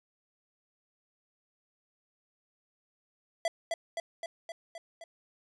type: tone with echo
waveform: square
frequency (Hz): 667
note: E5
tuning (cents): +20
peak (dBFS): -27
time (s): 3.45-3.48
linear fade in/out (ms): 2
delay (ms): 260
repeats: 6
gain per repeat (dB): -3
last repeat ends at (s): 5.04
effects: resampled to 22050 Hz